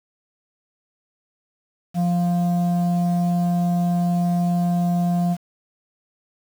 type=tone pair together; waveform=sine; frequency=174.73 / 698.5 Hz; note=F3 / F5; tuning=+1 / 0 cents; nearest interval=2 octaves; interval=2399 cents; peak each=-16 / -25 dBFS; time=1.94-5.37 s; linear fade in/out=50 ms; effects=tanh soft clip ceiling -14 dBFS + 7-bit